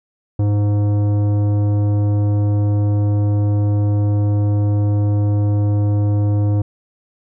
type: tone with tanh clipping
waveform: triangle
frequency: 103.1 Hz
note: G#2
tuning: 12 cents flat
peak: -15 dBFS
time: 0.39-6.62 s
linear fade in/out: 5 ms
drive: 17 dB
effects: none